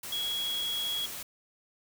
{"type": "tone in noise", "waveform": "sine", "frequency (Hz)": 3325, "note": "G#7", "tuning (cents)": 1, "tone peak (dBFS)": -30, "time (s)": [0.12, 1.06], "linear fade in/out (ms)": 5, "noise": "white", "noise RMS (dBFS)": -40, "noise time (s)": [0.03, 1.23], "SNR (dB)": 7, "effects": []}